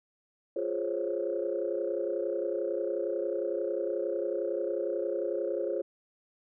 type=chord; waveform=sine; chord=Db major seventh; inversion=first; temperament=equal; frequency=349.2 / 415.3 / 523.3 / 554.4 Hz; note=F4 / Ab4 / C5 / Db5; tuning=0 / 0 / 0 / 0 cents; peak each=-34 dBFS; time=0.56-5.82 s; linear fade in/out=5 ms; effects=tanh soft clip ceiling -19 dBFS